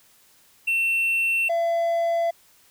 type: tone pair in turn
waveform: triangle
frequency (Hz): 2700 / 675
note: E7 / E5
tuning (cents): +41 / +41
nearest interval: 2 octaves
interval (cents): 2400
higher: first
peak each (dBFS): -18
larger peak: neither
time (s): 0.67-1.49 / 1.49-2.31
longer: neither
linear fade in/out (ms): 10
effects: white hiss -57 dBFS RMS until 2.7 s